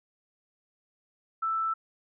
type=tone; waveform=sine; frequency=1323 Hz; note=E6; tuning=6 cents sharp; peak=-26 dBFS; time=1.42-1.74 s; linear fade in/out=10 ms; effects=none